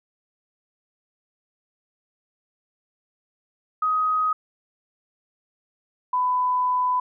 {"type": "tone pair in turn", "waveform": "sine", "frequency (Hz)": [1257, 999.9], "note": ["D#6", "B5"], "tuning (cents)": [17, 21], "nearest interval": "major third", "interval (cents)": 396, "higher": "first", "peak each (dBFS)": -19, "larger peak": "neither", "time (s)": [[3.82, 4.33], [6.13, 7]], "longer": "second", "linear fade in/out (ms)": 5, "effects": []}